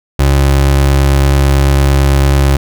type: tone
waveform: 30% pulse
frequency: 69 Hz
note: C#2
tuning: 7 cents flat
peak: -4 dBFS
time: 0.19-2.57 s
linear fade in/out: 5 ms
effects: none